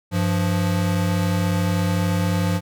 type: tone pair together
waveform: square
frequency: 98 / 174.62 Hz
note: G2 / F3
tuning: 0 / 0 cents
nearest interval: minor seventh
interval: 1000 cents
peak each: -22 dBFS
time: 0.11-2.61 s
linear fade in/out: 50 ms
effects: none